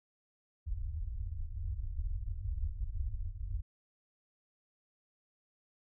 pink low-pass noise, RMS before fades -37 dBFS, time 0.66-3.62 s, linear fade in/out 10 ms, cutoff 100 Hz, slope 96 dB/octave, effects none

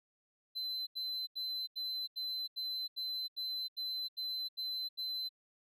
triangle tone bursts, 4053 Hz, B7, 44 cents sharp, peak -35 dBFS, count 12, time 0.55-5.292 s, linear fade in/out 20 ms, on 320 ms, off 82 ms, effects none

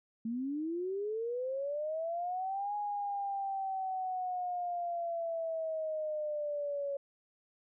sine linear two-way sweep, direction up then down, 220 to 830.6 to 557 Hz, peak -33 dBFS, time 0.25-6.97 s, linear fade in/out 5 ms, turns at 2.75 s, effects none

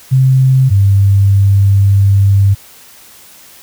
sine tone pair in turn, 131.4 / 98.84 Hz, C3 / G2, +8 / +15 cents, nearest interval perfect fourth, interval 493 cents, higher first, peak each -5 dBFS, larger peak neither, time 0.11-0.7 / 0.7-2.55 s, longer second, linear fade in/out 20 ms, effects white hiss -39 dBFS RMS until 3.62 s

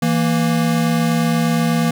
square tone pair together, 164.81 / 233.1 Hz, E3 / A#3, 0 / 0 cents, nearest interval tritone, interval 600 cents, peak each -18 dBFS, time 0.02-1.91 s, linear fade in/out 5 ms, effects none

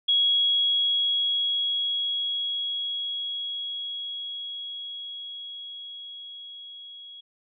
sine tone with level ramp, 3322 Hz, G#7, in tune, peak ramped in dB -18 to -41 dBFS, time 0.08-7.21 s, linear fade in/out 10 ms, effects none

